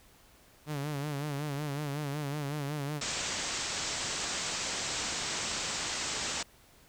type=tone with vibrato; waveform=sawtooth; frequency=145.1 Hz; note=D3; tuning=21 cents flat; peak=-29 dBFS; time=0.66-3.02 s; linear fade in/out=50 ms; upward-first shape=sine; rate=5.4 Hz; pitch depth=85 cents each way
type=low-pass noise; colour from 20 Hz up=white; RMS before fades=-35 dBFS; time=3.01-6.43 s; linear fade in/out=5 ms; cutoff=8100 Hz; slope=96 dB/octave
effects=pink hiss -60 dBFS RMS until 6.88 s